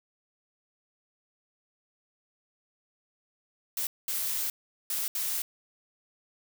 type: noise bursts at uneven times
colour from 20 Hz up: blue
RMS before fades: -31 dBFS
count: 4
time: 3.77-3.87 / 4.08-4.5 / 4.9-5.08 / 5.15-5.42 s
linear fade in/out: 2 ms
effects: none